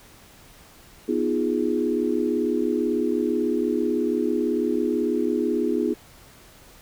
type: chord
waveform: sine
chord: F half-diminished seventh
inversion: second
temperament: equal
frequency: 246.9 / 311.1 / 349.2 / 415.3 Hz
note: Cb4 / Eb4 / F4 / Ab4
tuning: 0 / 0 / 0 / 0 cents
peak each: -26 dBFS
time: 1.08-5.94 s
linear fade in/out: 10 ms
effects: pink hiss -50 dBFS RMS until 6.81 s